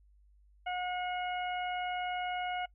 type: harmonic tone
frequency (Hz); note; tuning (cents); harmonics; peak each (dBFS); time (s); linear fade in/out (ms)
724; F#5; -38; 1 / 2 / 3 / 4; -34 / -42 / -42 / -45; 0.66-2.66; 10
effects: noise-tail reverb RT60 0.1 s tail -23 dB re dry + added 50 Hz sine -60 dBFS peak until 2.74 s